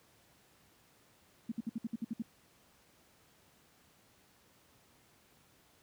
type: tone bursts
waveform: sine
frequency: 227.2 Hz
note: A#3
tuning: 44 cents flat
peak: -33 dBFS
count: 9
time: 1.49-2.222 s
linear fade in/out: 5 ms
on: 28 ms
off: 60 ms
effects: pink hiss -66 dBFS RMS until 5.82 s + high-pass 80 Hz 12 dB/octave